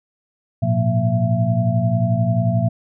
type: tone cluster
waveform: sine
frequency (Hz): 109.2 / 120.5 / 178.3 / 231.6 / 670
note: A2 / B2 / F3 / A#3 / E5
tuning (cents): -13 / -42 / +36 / -11 / +28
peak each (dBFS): -22 / -18 / -22 / -26 / -24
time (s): 0.62-2.69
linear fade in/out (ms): 10
effects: none